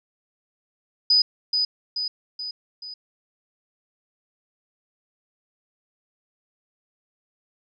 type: tone with echo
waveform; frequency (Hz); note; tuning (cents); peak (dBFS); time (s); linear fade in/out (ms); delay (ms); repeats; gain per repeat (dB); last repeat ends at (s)
sine; 4978; D#8; 0; -14; 1.1-1.22; 5; 430; 4; -5; 2.94
effects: none